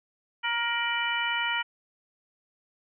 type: harmonic tone with a mistuned harmonic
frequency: 470.1 Hz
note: A#4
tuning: 15 cents sharp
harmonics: 2 / 3 / 4 / 5 / 6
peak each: -32 / -32 / -32 / -32 / -32 dBFS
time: 0.43-1.63 s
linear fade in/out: 20 ms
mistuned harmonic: 6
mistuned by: +91 cents
effects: none